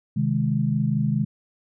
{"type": "chord", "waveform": "sine", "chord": "Ab major", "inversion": "first", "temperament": "equal with one note detuned", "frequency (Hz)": [130.81, 155.56, 208.5], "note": ["C3", "Eb3", "Ab3"], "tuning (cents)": [0, 0, 7], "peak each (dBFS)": -24, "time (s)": [0.16, 1.25], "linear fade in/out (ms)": 10, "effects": []}